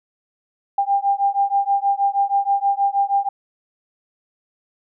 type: beating tone pair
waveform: sine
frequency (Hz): 794 / 800.3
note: G5 / G5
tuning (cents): +22 / +36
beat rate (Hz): 6.3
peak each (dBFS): -19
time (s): 0.78-3.29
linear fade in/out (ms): 5
effects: none